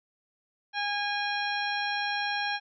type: harmonic tone with a mistuned harmonic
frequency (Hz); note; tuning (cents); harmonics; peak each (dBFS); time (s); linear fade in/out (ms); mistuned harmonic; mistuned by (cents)
819; G#5; -24; 1 / 2 / 3 / 4 / 5 / 7; -32 / -32 / -36 / -38 / -38 / -42; 0.73-2.6; 50; 7; -64
effects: none